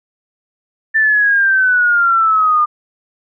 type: exponential sweep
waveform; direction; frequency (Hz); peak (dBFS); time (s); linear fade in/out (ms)
sine; down; 1782 to 1205; -9; 0.94-2.66; 20
effects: none